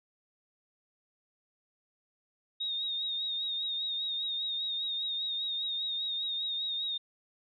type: tone with vibrato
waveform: sine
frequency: 3729 Hz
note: A#7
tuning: in tune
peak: -31 dBFS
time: 2.6-6.98 s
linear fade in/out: 10 ms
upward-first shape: sine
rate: 5 Hz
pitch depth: 45 cents each way
effects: none